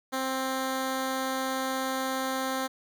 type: tone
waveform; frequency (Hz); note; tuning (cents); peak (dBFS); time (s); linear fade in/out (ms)
10% pulse; 263.2; C4; +10; -20; 0.12-2.68; 20
effects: none